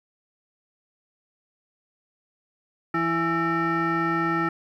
sine tone with frequency modulation, 830.6 Hz, G#5, in tune, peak -20 dBFS, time 2.94-4.49 s, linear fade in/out 5 ms, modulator 499 Hz, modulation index 1.9, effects tanh soft clip ceiling -17 dBFS + 10-bit

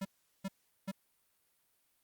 square tone bursts, 193.7 Hz, G3, 20 cents flat, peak -36 dBFS, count 3, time 0.01-0.916 s, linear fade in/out 10 ms, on 42 ms, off 390 ms, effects white hiss -75 dBFS RMS until 2.03 s + Opus 48 kbps

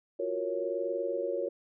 sine chord, Gb major seventh, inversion third, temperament equal, 349.2 / 370 / 466.2 / 554.4 Hz, F4 / Gb4 / Bb4 / Db5, 0 / 0 / 0 / 0 cents, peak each -37 / -37 / -35 / -33 dBFS, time 0.19-1.49 s, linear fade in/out 10 ms, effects none

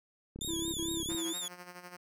click train, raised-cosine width 3 ms, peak -31 dBFS, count 28, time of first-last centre 0.36-1.147 s, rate 34.3 Hz
20% pulse tone with vibrato, 3520 Hz, A7, in tune, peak -30 dBFS, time 0.41-1.48 s, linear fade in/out 2 ms, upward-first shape triangle, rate 4.4 Hz, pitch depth 130 cents each way
triangle tone bursts, 331 Hz, E4, 7 cents sharp, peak -33 dBFS, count 3, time 0.48-1.332 s, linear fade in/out 10 ms, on 250 ms, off 51 ms
5% pulse tone with tremolo, 178.2 Hz, F3, 35 cents sharp, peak -33 dBFS, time 1.09-1.97 s, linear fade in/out 10 ms, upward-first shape sine, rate 12 Hz, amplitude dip 65%
effects none

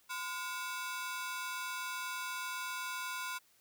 sawtooth ring-modulated tone, 1225 Hz, D#6, 27 cents flat, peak -31 dBFS, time 0.09-3.39 s, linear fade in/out 20 ms, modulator 206 Hz, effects white hiss -68 dBFS RMS until 3.6 s

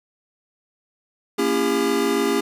square chord, A# diminished seventh, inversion none, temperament just, 233.1 / 279.7 / 335.6 / 402.8 Hz, A#3 / C#4 / E4 / G4, 0 / +16 / +31 / +47 cents, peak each -27 / -25 / -27 / -22 dBFS, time 1.38-2.41 s, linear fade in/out 10 ms, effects resampled to 32000 Hz + 8-bit

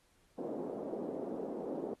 white band-pass noise, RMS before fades -40 dBFS, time 0.38-1.94 s, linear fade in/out 5 ms, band 230 to 530 Hz, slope 24 dB/octave, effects pink hiss -71 dBFS RMS until 2 s + AAC 32 kbps

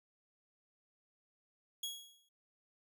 sawtooth tone with exponential decay, 3322 Hz, G#7, in tune, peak -33 dBFS, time 1.83-2.29 s, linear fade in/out 5 ms, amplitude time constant 99 ms, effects none

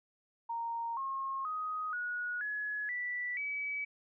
sine tone with pitch steps, 928 / 1078.4 / 1253.1 / 1456.2 / 1692.2 / 1966.4 / 2285 Hz, A#5 / C#6 / D#6 / F#6 / G#6 / B6 / D7, -8 / -48 / +12 / -28 / +32 / -8 / -48 cents, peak -34 dBFS, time 0.49-3.85 s, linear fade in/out 10 ms, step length 480 ms, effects none

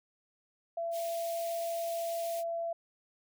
sine tone, 673 Hz, E5, 36 cents sharp, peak -32 dBFS, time 0.77-2.73 s, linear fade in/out 5 ms
white high-pass noise, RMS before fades -46 dBFS, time 0.91-2.44 s, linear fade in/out 50 ms, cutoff 2000 Hz, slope 48 dB/octave
effects none

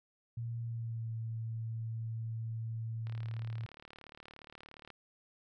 sine tone with pitch glide, 116.54 to 113.03 Hz, A#2 to A2, 0 to +47 cents, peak -36 dBFS, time 0.37-3.66 s, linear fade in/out 5 ms, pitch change -53 cents, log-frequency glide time 0.61-1.11 s
click train, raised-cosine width 0.3 ms, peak -35 dBFS, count 69, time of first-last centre 3.07-4.903 s, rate 37.1 Hz
effects none

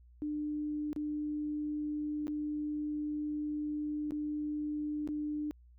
sine tone with dropouts, 299.1 Hz, D4, 32 cents sharp, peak -33 dBFS, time 0.22-5.51 s, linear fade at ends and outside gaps 0 ms, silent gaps 0.93-0.962 / 2.27-2.28 / 4.108-4.12 / 5.075-5.088 s, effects added 60 Hz sine -56 dBFS peak until 5.78 s

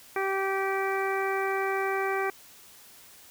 harmonic tone, 388 Hz, G4, 18 cents flat, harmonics 1 / 2 / 3 / 4 / 5 / 6, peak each -29 / -32 / -34 / -35 / -36 / -37 dBFS, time 0.16-2.3 s, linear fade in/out 2 ms, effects white hiss -52 dBFS RMS until 3.3 s

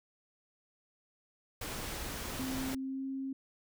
pink noise, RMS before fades -40 dBFS, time 1.61-2.75 s, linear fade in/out 5 ms
sine tone with pitch glide, 261.6 to 268.2 Hz, C4 to C4, 0 to +43 cents, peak -35 dBFS, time 2.39-3.33 s, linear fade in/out 5 ms, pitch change +43 cents, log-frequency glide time 2.5-3.05 s
effects none

